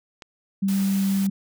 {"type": "click", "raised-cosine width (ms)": 0.2, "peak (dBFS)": -22, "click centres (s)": 0.222}
{"type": "tone", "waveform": "sine", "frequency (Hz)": 195.3, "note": "G3", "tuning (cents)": -6, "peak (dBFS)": -19, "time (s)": [0.62, 1.3], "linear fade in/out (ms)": 10}
{"type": "noise", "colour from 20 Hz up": "white", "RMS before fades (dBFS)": -36, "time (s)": [0.68, 1.27], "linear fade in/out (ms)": 5}
{"effects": []}